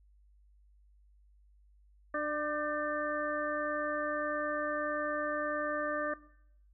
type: harmonic tone with a mistuned harmonic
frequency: 298.2 Hz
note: D4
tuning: 27 cents sharp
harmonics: 1 / 2 / 4 / 5 / 6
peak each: -39 / -35 / -36 / -41 / -39 dBFS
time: 2.14-6.14 s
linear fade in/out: 5 ms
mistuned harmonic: 5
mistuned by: +61 cents
effects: noise-tail reverb RT60 0.7 s tail -19 dB re dry + added 50 Hz sine -60 dBFS peak until 6.73 s